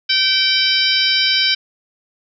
harmonic tone with a mistuned harmonic, 771 Hz, G5, 29 cents flat, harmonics 2 / 3 / 4 / 5 / 6 / 7, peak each -23 / -21 / -18 / -20 / -19 / -22 dBFS, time 0.09-1.55 s, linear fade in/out 10 ms, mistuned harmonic 6, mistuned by +53 cents, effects none

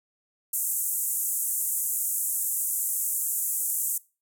white band-pass noise, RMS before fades -28 dBFS, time 0.53-3.98 s, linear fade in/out 5 ms, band 7200 to 15000 Hz, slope 48 dB/octave, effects noise-tail reverb RT60 0.3 s tail -21 dB re dry

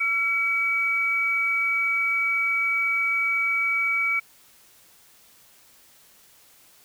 sine tone pair together, 1353 / 2275 Hz, E6 / C#7, +45 / +44 cents, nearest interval major sixth, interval 899 cents, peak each -30 / -21 dBFS, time 0-4.2 s, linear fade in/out 10 ms, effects white hiss -55 dBFS RMS until 6.84 s

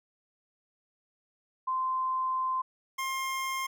sine / 25% pulse tone pair in turn, 1038 / 1062.3 Hz, C6 / C6, -14 / +26 cents, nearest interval unison, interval 40 cents, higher second, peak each -27 dBFS, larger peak neither, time 1.67-2.62 / 2.98-3.67 s, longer first, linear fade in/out 10 ms, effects none

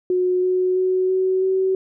sine tone with pitch steps, 364.3 / 367.9 / 371.5 / 375.2 / 378.9 Hz, F#4 / F#4 / F#4 / F#4 / F#4, -27 / -10 / +7 / +24 / +41 cents, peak -16 dBFS, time 0.1-1.75 s, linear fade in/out 2 ms, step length 330 ms, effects none

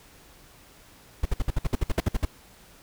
brown noise bursts, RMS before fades -22 dBFS, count 13, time 1.23-2.252 s, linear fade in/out 5 ms, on 26 ms, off 57 ms, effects pink hiss -53 dBFS RMS until 2.82 s

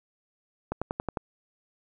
accelerating click train, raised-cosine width 1 ms, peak -15 dBFS, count 6, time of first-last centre 0.72-1.172 s, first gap 96 ms, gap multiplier 0.97, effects none

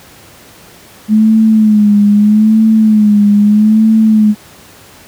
sine tone with vibrato, 212.8 Hz, G#3, 42 cents sharp, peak -4 dBFS, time 1.08-4.35 s, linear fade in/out 50 ms, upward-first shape sine, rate 0.79 Hz, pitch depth 64 cents each way, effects pink hiss -38 dBFS RMS until 5.07 s + high-pass 80 Hz 12 dB/octave

